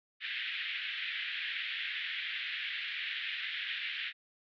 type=band-pass noise; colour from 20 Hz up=pink; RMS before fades=-38 dBFS; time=0.2-4.13 s; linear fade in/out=50 ms; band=1700 to 3600 Hz; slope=48 dB/octave; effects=none